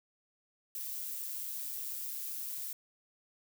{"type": "noise with amplitude modulation", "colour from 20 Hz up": "violet", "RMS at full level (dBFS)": -38, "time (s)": [0.75, 2.73], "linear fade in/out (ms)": 2, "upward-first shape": "sine", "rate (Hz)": 136, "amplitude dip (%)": 40, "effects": []}